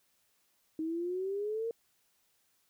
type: exponential sweep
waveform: sine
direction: up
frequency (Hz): 312.9 to 466.2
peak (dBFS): -32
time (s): 0.79-1.71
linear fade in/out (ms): 2
effects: white hiss -73 dBFS RMS until 2.69 s